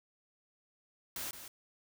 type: noise with echo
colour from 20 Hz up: white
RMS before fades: -40 dBFS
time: 1.16-1.31 s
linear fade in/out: 2 ms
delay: 170 ms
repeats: 1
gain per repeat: -9 dB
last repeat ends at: 1.48 s
effects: none